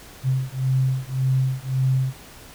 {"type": "beating tone pair", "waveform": "sine", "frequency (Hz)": [130.4, 132.2], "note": ["C3", "C3"], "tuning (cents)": [-5, 18], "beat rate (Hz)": 1.8, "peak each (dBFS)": -22, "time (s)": [0.23, 2.14], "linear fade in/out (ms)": 50, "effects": ["pink hiss -44 dBFS RMS until 2.54 s"]}